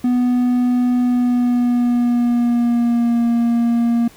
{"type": "tone with pitch glide", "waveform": "triangle", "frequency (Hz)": [246.9, 234.8], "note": ["B3", "A#3"], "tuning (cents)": [0, 13], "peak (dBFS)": -11, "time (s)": [0.04, 4.08], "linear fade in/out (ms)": 5, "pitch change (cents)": -87, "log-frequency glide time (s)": [0.99, 3.25], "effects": ["pink hiss -46 dBFS RMS until 4.16 s"]}